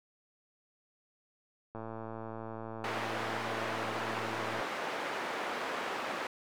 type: click train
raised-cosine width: 1 ms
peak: -28 dBFS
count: 321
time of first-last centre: 1.75-4.607 s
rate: 112 Hz
type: band-pass noise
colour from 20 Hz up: white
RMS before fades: -37 dBFS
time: 2.84-6.27 s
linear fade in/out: 2 ms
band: 300 to 1500 Hz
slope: 12 dB/octave
effects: none